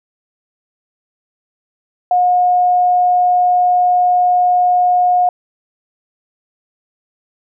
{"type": "tone", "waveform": "sine", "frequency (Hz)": 720, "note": "F#5", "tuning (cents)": -47, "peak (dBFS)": -9, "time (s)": [2.11, 5.29], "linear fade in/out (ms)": 2, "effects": []}